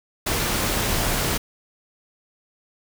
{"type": "noise", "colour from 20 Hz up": "pink", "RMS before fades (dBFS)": -23, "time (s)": [0.26, 1.38], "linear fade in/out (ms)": 10, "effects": []}